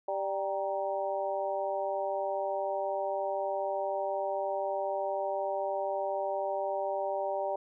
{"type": "harmonic tone with a mistuned harmonic", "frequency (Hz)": 196, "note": "G3", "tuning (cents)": 0, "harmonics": [2, 3, 4, 5], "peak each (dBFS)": [-39, -32, -35, -39], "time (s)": [0.08, 7.56], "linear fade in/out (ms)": 5, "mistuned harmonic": 5, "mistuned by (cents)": -78, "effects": []}